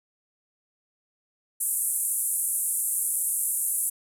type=band-pass noise; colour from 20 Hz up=white; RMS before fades=-27 dBFS; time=1.6-3.9 s; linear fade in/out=10 ms; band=8400 to 12000 Hz; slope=48 dB/octave; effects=none